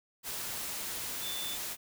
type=tone in noise; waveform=sine; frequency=3520 Hz; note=A7; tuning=in tune; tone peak=-38 dBFS; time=1.2-1.58 s; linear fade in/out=50 ms; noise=white; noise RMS=-38 dBFS; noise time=0.23-1.77 s; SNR=-3 dB; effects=none